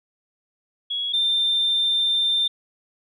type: tone pair in turn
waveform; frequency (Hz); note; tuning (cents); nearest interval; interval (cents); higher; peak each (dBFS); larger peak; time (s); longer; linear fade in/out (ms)
sine; 3340 / 3587; G#7 / A7; +9 / +33; minor second; 124; second; -23 / -17; second; 0.9-1.13 / 1.13-2.48; second; 10
effects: tanh soft clip ceiling -13 dBFS